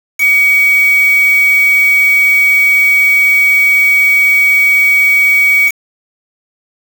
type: tone with quantisation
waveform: sine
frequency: 2258 Hz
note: C#7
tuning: 31 cents sharp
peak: -6 dBFS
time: 0.18-5.72 s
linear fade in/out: 50 ms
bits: 3
effects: none